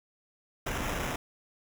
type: noise with sample-and-hold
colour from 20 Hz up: pink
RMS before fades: -33 dBFS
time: 0.66-1.16 s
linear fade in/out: 5 ms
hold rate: 4410 Hz
effects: none